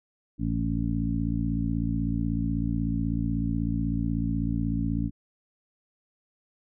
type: harmonic tone with a mistuned harmonic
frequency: 56.2 Hz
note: A1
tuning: 37 cents sharp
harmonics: 1 / 2 / 3 / 4 / 5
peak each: -31 / -31 / -31 / -31 / -31 dBFS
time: 0.38-5.11 s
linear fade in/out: 50 ms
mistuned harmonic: 1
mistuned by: -68 cents
effects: none